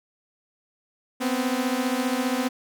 sawtooth beating tone pair, 246.9 / 261.9 Hz, B3 / C4, 0 / +2 cents, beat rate 15 Hz, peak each -22 dBFS, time 1.2-2.49 s, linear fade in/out 20 ms, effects none

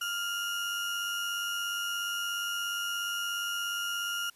35% pulse tone pair together, 1397 / 2891 Hz, F6 / F#7, 0 / -41 cents, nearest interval octave + minor second, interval 1259 cents, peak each -31 / -34 dBFS, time 0.01-4.3 s, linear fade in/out 5 ms, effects white hiss -62 dBFS RMS until 4.35 s + resampled to 32000 Hz

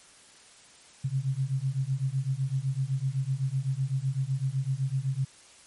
sine beating tone pair, 130 / 137.9 Hz, C3 / C#3, -11 / -9 cents, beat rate 7.9 Hz, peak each -29 / -29 dBFS, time 1.04-5.25 s, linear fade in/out 10 ms, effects white hiss -54 dBFS RMS until 5.66 s + MP3 48 kbps

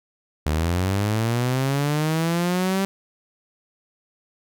sawtooth linear sweep, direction up, 73.6 to 196 Hz, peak -16 dBFS, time 0.46-2.85 s, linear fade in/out 0 ms, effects none

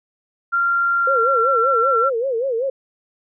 sine tone with pitch glide, 1384 to 1356.3 Hz, F6 to E6, -16 to +49 cents, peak -15 dBFS, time 0.52-2.1 s, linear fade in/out 20 ms, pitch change -35 cents, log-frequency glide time 1-1.52 s
sine tone with vibrato, 497.4 Hz, B4, 12 cents sharp, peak -18 dBFS, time 1.07-2.7 s, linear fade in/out 5 ms, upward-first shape sine, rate 5.2 Hz, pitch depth 180 cents each way
effects none

